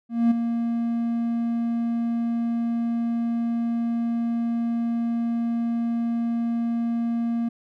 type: tone with ADSR envelope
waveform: triangle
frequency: 233.1 Hz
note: A#3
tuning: in tune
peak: -12 dBFS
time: 0.09-7.49 s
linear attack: 220 ms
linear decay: 11 ms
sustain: -8 dB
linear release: 9 ms
effects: none